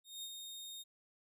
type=tone with ADSR envelope; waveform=sawtooth; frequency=3696 Hz; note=A#7; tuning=16 cents flat; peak=-39 dBFS; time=0.04-0.84 s; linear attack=190 ms; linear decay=56 ms; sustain=-4 dB; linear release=28 ms; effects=none